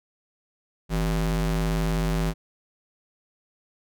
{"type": "ring-modulated tone", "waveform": "square", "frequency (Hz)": 106.2, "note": "G#2", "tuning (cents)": 39, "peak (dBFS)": -20, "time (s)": [0.89, 2.34], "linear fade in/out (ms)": 50, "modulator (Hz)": 57.7, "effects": []}